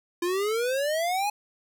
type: exponential sweep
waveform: square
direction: up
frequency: 341.2 to 846 Hz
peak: -25 dBFS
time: 0.22-1.3 s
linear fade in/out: 5 ms
effects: none